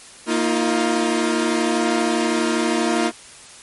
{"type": "chord", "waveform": "sawtooth", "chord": "Bb suspended fourth", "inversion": "none", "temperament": "equal with one note detuned", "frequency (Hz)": [233.1, 316.7, 349.2], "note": ["Bb3", "Eb4", "F4"], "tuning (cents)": [0, 31, 0], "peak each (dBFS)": -18, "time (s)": [0.26, 3.12], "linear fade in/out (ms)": 50, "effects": ["white hiss -42 dBFS RMS until 3.62 s", "MP3 48 kbps"]}